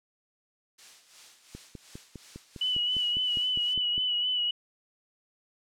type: noise with tremolo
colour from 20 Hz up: blue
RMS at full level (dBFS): -43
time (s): 0.78-3.74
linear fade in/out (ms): 10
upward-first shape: sine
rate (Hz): 2.8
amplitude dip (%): 65
type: click train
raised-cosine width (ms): 3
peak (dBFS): -28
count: 13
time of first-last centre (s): 1.55-3.979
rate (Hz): 4.94
type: tone with vibrato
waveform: sine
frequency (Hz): 2960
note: F#7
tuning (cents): 0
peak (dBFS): -25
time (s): 2.61-4.51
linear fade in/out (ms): 5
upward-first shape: sine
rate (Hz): 3.7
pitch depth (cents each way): 35
effects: low-pass 6000 Hz 12 dB/octave